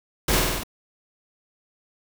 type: noise with echo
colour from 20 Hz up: pink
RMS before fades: -21 dBFS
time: 0.28-0.39 s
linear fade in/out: 5 ms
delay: 49 ms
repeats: 5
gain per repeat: -2 dB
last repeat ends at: 0.635 s
effects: none